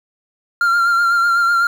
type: tone with vibrato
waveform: triangle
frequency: 1386 Hz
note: F6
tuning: 14 cents flat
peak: -10 dBFS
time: 0.61-1.67 s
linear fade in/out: 2 ms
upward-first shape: sine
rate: 8 Hz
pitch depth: 31 cents each way
effects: 7-bit